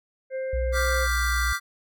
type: harmonic tone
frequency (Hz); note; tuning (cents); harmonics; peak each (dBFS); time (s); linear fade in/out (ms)
525; C5; +6; 1 / 3 / 4; -27 / -43 / -44; 0.3-1.08; 50
type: tone with pitch glide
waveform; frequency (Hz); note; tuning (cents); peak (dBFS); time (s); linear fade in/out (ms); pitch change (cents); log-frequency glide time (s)
sine; 62 to 60.51; B1 to B1; +7 to -35; -24; 0.53-1.53; 5; -42; 1.02-1.09
type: chord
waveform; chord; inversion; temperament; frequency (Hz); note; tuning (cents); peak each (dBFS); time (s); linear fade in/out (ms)
square; G dominant seventh; second; equal with one note detuned; 1174.7 / 1404.2 / 1568 / 1975.5; D6 / F6 / G6 / B6; 0 / +9 / 0 / 0; -31; 0.72-1.6; 50
effects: none